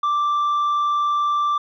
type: tone with tanh clipping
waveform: sine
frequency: 1174.7 Hz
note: D6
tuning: in tune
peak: -18 dBFS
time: 0.03-1.58 s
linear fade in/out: 5 ms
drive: 3 dB
effects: none